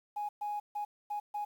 sine tone bursts at uneven times, 830.6 Hz, G#5, in tune, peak -32 dBFS, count 5, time 0.16-0.29 / 0.41-0.6 / 0.75-0.85 / 1.1-1.2 / 1.34-1.45 s, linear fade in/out 10 ms, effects tanh soft clip ceiling -30 dBFS + 10-bit

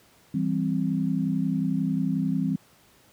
sine chord, C major, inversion first, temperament equal, 164.81 / 196 / 261.6 Hz, E3 / G3 / C4, 0 / 0 / 0 cents, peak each -27 dBFS, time 0.34-2.56 s, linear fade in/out 5 ms, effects pink hiss -58 dBFS RMS until 3.12 s + high-pass 80 Hz 12 dB/octave

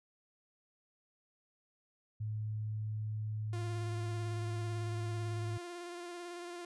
sine tone, 107.6 Hz, A2, 38 cents flat, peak -35 dBFS, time 2.2-5.58 s, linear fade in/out 10 ms
sawtooth tone with vibrato, 349.2 Hz, F4, in tune, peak -39 dBFS, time 3.53-6.65 s, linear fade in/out 2 ms, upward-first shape square, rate 18 Hz, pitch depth 19 cents each way
effects resampled to 24000 Hz

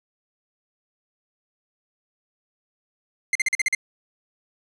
45% pulse tone bursts, 2093 Hz, C7, in tune, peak -18 dBFS, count 7, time 3.33-3.749 s, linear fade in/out 2 ms, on 23 ms, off 43 ms, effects resampled to 24000 Hz

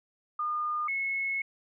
sine tone pair in turn, 1216 / 2186 Hz, D#6 / C#7, -40 / -25 cents, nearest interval minor seventh, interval 1015 cents, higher second, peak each -28 dBFS, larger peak neither, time 0.39-0.88 / 0.88-1.42 s, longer second, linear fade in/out 5 ms, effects none

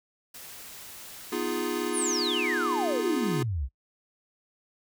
white noise, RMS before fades -44 dBFS, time 0.34-1.9 s, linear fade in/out 5 ms
square chord, F half-diminished seventh, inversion second, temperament equal, 246.9 / 311.1 / 349.2 / 415.3 Hz, Cb4 / Eb4 / F4 / Ab4, 0 / 0 / 0 / 0 cents, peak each -36 / -35 / -32 / -34 dBFS, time 1.32-3.43 s, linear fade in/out 5 ms
sine exponential sweep, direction down, 11000 to 58.2 Hz, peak -27 dBFS, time 1.92-3.69 s, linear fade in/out 50 ms
effects noise-tail reverb RT60 0.1 s tail -23 dB re dry

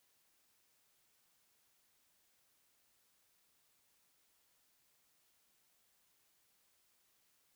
silence, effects white hiss -75 dBFS RMS until 7.55 s

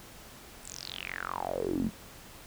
sawtooth tone with band-pass filter sweep, 45.35 Hz, F#1, 34 cents flat, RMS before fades -35 dBFS, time 0.62-1.91 s, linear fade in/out 50 ms, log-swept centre 9000 to 190 Hz, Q 8.1, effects pink hiss -50 dBFS RMS until 2.46 s

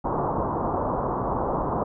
white low-pass noise, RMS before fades -26 dBFS, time 0.04-1.84 s, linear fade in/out 10 ms, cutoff 1100 Hz, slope 48 dB/octave, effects none

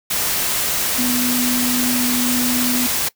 sine tone in noise, 246.9 Hz, B3, in tune, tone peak -19 dBFS, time 0.98-2.87 s, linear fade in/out 10 ms, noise white, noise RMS -20 dBFS, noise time 0.1-3.09 s, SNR -2 dB, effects noise-tail reverb RT60 0.1 s tail -20 dB re dry

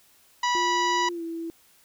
harmonic tone, 978 Hz, B5, 17 cents flat, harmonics 1 / 2 / 3 / 4 / 5 / 6 / 7, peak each -23 / -29 / -33 / -35 / -37 / -39 / -40 dBFS, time 0.43-1.09 s, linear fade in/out 5 ms
sine tone with pitch glide, 351.1 to 331.4 Hz, F4 to E4, +9 to +9 cents, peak -30 dBFS, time 0.55-1.5 s, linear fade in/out 0 ms, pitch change -100 cents, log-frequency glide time 1.1-1.23 s
effects white hiss -59 dBFS RMS until 1.84 s

